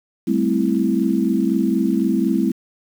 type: chord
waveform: sine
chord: A minor seventh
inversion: third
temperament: equal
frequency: 196 / 220 / 261.6 / 329.6 Hz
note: G3 / A3 / C4 / E4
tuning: 0 / 0 / 0 / 0 cents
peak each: -21 dBFS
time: 0.27-2.52 s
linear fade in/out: 10 ms
effects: 7-bit